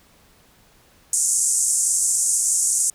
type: band-pass noise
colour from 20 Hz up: pink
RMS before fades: -20 dBFS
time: 1.13-2.9 s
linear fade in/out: 2 ms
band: 6700 to 9600 Hz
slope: 48 dB/octave
effects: pink hiss -55 dBFS RMS until 2.94 s